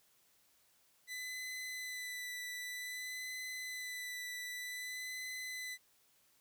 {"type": "tone with vibrato", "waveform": "sawtooth", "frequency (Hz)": 1998, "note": "B6", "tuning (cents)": 20, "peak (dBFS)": -38, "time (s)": [1.07, 5.78], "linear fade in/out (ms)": 50, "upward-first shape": "sine", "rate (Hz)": 0.53, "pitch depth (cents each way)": 19, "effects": ["white hiss -71 dBFS RMS until 6.4 s"]}